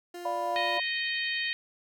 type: tone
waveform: 30% pulse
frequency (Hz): 350.7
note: F4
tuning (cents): +7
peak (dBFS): -36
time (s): 0.14-0.78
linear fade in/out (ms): 5
type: chord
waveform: sine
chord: B diminished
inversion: first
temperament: equal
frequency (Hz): 587.3 / 698.5 / 987.8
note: D5 / F5 / B5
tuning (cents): 0 / 0 / 0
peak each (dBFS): -34 / -31 / -33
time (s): 0.25-0.8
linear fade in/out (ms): 5
type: harmonic tone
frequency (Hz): 622.3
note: D#5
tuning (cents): 0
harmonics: 3 / 4 / 5 / 6 / 7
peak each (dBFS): -32 / -34 / -36 / -38 / -39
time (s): 0.56-1.53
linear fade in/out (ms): 0
effects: none